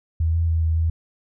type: tone with pitch steps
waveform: sine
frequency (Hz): 81.1 / 83.2 / 81.6 / 80.7 / 81.6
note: E2 / E2 / E2 / E2 / E2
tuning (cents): -28 / +17 / -17 / -36 / -17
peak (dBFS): -17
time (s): 0.2-0.9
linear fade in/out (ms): 5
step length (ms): 140
effects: none